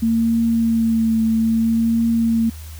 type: tone with vibrato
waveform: sine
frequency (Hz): 226.6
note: A#3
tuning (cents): -49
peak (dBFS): -14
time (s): 0.02-2.5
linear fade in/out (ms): 10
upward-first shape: triangle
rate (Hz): 0.61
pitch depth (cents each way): 28
effects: added 78 Hz sine -32 dBFS peak until 2.79 s + white hiss -43 dBFS RMS until 2.79 s